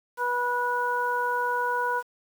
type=harmonic tone; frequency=488.6 Hz; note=B4; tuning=19 cents flat; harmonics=1 / 2 / 3; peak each=-31 / -26 / -29 dBFS; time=0.17-2.03 s; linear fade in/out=50 ms; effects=8-bit